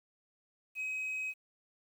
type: tone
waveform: sine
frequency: 2536 Hz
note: D#7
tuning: 32 cents sharp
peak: -32 dBFS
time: 0.75-1.34 s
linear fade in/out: 50 ms
effects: tanh soft clip ceiling -33 dBFS + 10-bit